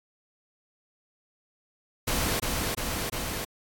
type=noise with echo; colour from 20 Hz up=pink; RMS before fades=-27 dBFS; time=2.07-2.4 s; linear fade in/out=10 ms; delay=350 ms; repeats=3; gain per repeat=-2 dB; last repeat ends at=3.45 s; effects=AAC 64 kbps